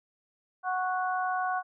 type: harmonic tone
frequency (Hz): 369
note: F#4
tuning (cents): -5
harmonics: 2 / 3 / 4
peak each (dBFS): -29 / -33 / -34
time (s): 0.63-1.63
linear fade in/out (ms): 50
effects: none